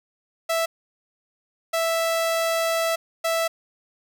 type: tone bursts at uneven times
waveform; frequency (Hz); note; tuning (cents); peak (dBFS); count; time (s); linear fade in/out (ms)
sawtooth; 659.3; E5; 0; -17; 3; 0.49-0.66 / 1.73-2.96 / 3.24-3.48; 10
effects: none